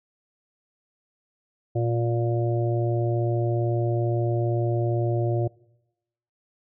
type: harmonic tone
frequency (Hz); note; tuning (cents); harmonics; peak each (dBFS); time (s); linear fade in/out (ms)
117.7; A#2; +17; 1 / 3 / 4 / 5 / 6; -23 / -27 / -39 / -31 / -35; 1.75-5.48; 10
effects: noise-tail reverb RT60 0.9 s tail -23 dB re dry